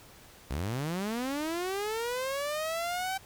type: linear sweep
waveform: sawtooth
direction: up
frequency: 58.2 to 775 Hz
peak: -27 dBFS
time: 0.5-3.18 s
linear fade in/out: 10 ms
effects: pink hiss -54 dBFS RMS until 3.25 s